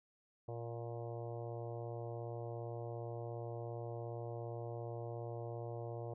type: harmonic tone with a mistuned harmonic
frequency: 117.3 Hz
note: A#2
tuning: 11 cents sharp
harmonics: 1 / 3 / 4 / 5 / 6 / 7 / 8 / 9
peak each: -44 / -50 / -48 / -50 / -52 / -58 / -61 / -64 dBFS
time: 0.48-6.14 s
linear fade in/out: 5 ms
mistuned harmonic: 9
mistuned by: +16 cents
effects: none